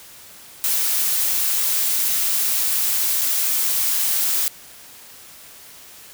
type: noise with dropouts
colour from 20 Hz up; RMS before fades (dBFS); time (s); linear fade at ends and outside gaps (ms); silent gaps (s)
blue; -20; 0.64-4.48; 0; 3.213-3.217
effects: white hiss -43 dBFS RMS until 6.13 s